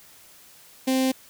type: tone with notch filter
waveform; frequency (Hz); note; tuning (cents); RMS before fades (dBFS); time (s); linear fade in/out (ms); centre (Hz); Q
sawtooth; 261.6; C4; 0; -22; 0.87-1.12; 10; 1300; 0.86
effects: white hiss -51 dBFS RMS until 1.29 s